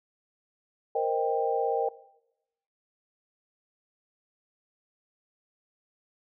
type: chord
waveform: sine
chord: C minor seventh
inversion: third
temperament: equal with one note detuned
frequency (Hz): 466.2 / 523.3 / 622.3 / 790.4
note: Bb4 / C5 / Eb5 / G5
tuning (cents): 0 / 0 / 0 / +14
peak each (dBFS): -28 / -32 / -33 / -29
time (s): 0.95-1.89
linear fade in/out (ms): 5
effects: noise-tail reverb RT60 0.9 s tail -20 dB re dry